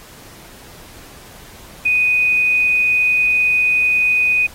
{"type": "tone with quantisation", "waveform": "sine", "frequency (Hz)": 2489, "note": "D#7", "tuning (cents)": 0, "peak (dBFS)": -12, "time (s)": [1.85, 4.47], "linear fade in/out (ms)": 10, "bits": 7, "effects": ["pink hiss -41 dBFS RMS until 4.54 s", "AAC 48 kbps"]}